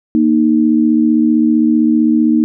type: tone pair together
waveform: sine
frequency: 233.8 / 309.3 Hz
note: A#3 / D#4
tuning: +5 / -10 cents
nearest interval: perfect fourth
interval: 485 cents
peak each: -11 dBFS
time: 0.15-2.44 s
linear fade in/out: 0 ms
effects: none